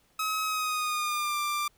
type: tone with pitch glide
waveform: sawtooth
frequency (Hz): 1277 to 1184.6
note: D#6 to D6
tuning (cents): +45 to +15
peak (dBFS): -24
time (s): 0.19-1.68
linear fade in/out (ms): 5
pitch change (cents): -130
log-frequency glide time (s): 0.44-1.38
effects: pink hiss -66 dBFS RMS until 1.77 s